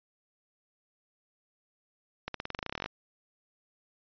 accelerating click train, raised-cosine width 0.3 ms, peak -18 dBFS, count 17, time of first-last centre 2.28-2.86 s, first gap 63 ms, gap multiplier 0.92, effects resampled to 11025 Hz

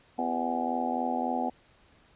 harmonic tone with a mistuned harmonic, 83.6 Hz, E2, 25 cents sharp, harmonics 3 / 4 / 5 / 6 / 7 / 8 / 9 / 10, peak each -32 / -41 / -43 / -38 / -40 / -39 / -31 / -35 dBFS, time 0.18-1.5 s, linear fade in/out 10 ms, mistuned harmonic 5, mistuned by -81 cents, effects pink hiss -61 dBFS RMS until 2.15 s + resampled to 8000 Hz

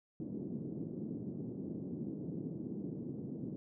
pink band-pass noise, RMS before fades -42 dBFS, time 0.2-3.56 s, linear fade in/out 0 ms, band 150 to 340 Hz, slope 24 dB/octave, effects none

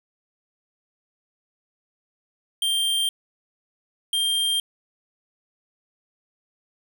square tone pair in turn, 3173 / 3187 Hz, G7 / G7, +20 / +28 cents, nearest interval unison, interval 8 cents, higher second, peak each -21 dBFS, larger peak neither, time 2.62-3.09 / 4.13-4.6 s, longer neither, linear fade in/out 2 ms, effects none

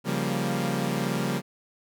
sawtooth chord, G half-diminished seventh, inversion second, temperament equal, 138.59 / 174.61 / 196 / 233.1 Hz, Db3 / F3 / G3 / Bb3, 0 / 0 / 0 / 0 cents, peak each -27 dBFS, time 0.04-1.42 s, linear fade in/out 50 ms, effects none

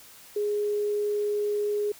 sine tone, 415.3 Hz, G#4, in tune, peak -24 dBFS, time 0.36-1.92 s, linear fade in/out 5 ms, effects white hiss -50 dBFS RMS until 1.99 s

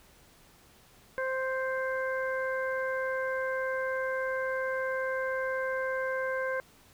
harmonic tone, 523.3 Hz, C5, in tune, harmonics 1 / 2 / 3 / 4, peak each -31 / -38 / -34 / -44 dBFS, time 1.18-6.6 s, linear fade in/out 0 ms, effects pink hiss -59 dBFS RMS until 6.93 s

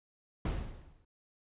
brown noise with exponential decay, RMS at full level -28 dBFS, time 0.45-1.05 s, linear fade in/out 5 ms, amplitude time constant 130 ms, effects resampled to 8000 Hz

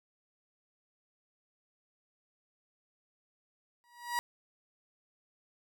30% pulse tone with exponential growth, 960 Hz, B5, 49 cents flat, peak -25 dBFS, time 3.84-4.19 s, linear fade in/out 0 ms, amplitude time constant 74 ms, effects none

